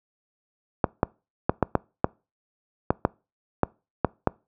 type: clicks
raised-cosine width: 1 ms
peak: -4 dBFS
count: 11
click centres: 0.842 / 1.031 / 1.495 / 1.627 / 1.753 / 2.044 / 2.905 / 3.051 / 3.633 / 4.047 / 4.273 s
effects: noise-tail reverb RT60 0.3 s tail -25 dB re dry + high-pass 60 Hz 12 dB/octave